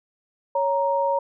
sine tone pair together, 556 / 935 Hz, C#5 / A#5, +5 / +5 cents, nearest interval major sixth, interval 900 cents, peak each -22 dBFS, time 0.55-1.19 s, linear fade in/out 5 ms, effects none

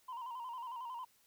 sine tone with vibrato, 978 Hz, B5, 17 cents flat, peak -39 dBFS, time 0.08-1.05 s, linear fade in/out 10 ms, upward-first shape square, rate 11 Hz, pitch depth 75 cents each way, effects tanh soft clip ceiling -40 dBFS + white hiss -70 dBFS RMS until 1.26 s

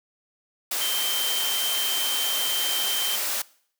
sine tone in noise, 3127 Hz, G7, 5 cents flat, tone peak -26 dBFS, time 0.81-3.16 s, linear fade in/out 5 ms, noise white, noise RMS -27 dBFS, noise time 0.71-3.42 s, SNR -2 dB, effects noise-tail reverb RT60 0.6 s tail -22 dB re dry + high-pass 400 Hz 12 dB/octave

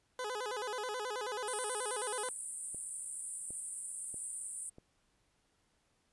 20% pulse tone with vibrato, 461.1 Hz, A#4, 19 cents flat, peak -32 dBFS, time 0.19-2.29 s, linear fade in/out 2 ms, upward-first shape square, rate 9.3 Hz, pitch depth 160 cents each way
pink band-pass noise, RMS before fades -43 dBFS, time 1.47-4.7 s, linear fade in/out 10 ms, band 8400 to 9700 Hz, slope 96 dB/octave
clicks, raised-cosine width 2 ms, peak -39 dBFS, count 4, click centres 2.746 / 3.506 / 4.143 / 4.784 s
effects pink hiss -75 dBFS RMS until 6.12 s + resampled to 24000 Hz

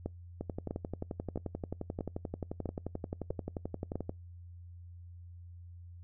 two click trains, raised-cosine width 2 ms, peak -23 / -22 dBFS, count 43 / 7, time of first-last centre 0.41-4.094 / 0.06-3.956 s, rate 11.4 / 1.54 Hz, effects noise-tail reverb RT60 0.2 s tail -26 dB re dry + added 87 Hz sine -47 dBFS peak until 6.03 s

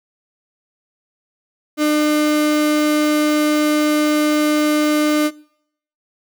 35% pulse tone, 301.3 Hz, D4, 44 cents sharp, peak -12 dBFS, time 1.77-5.31 s, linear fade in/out 50 ms, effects noise-tail reverb RT60 0.7 s tail -23 dB re dry

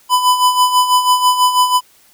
square tone with tremolo, 1000 Hz, B5, 21 cents sharp, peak -8 dBFS, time 0.09-1.81 s, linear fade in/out 50 ms, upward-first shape sine, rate 6.1 Hz, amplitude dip 65%, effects white hiss -50 dBFS RMS until 2.13 s

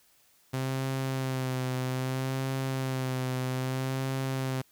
sawtooth tone with vibrato, 130.81 Hz, C3, in tune, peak -25 dBFS, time 0.53-4.62 s, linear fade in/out 10 ms, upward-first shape sine, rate 0.62 Hz, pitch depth 33 cents each way, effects white hiss -64 dBFS RMS until 4.71 s

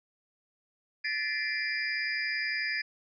sine tone cluster, 1743 / 1874 / 2054 / 2363 / 4915 Hz, A6 / A#6 / C7 / D7 / D#8, -17 / +9 / -33 / +10 / -22 cents, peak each -33 / -40 / -37 / -35 / -37 dBFS, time 1.04-2.82 s, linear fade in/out 10 ms, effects none

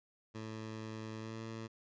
15% pulse tone with pitch glide, 110 to 112.31 Hz, A2 to A2, 0 to +36 cents, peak -36 dBFS, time 0.34-1.68 s, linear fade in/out 20 ms, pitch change +36 cents, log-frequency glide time 1.19-1.35 s, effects resampled to 16000 Hz

